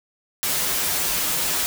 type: noise with comb filter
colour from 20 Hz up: white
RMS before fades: -23 dBFS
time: 0.43-1.66 s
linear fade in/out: 0 ms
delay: 9 ms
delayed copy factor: -1
effects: none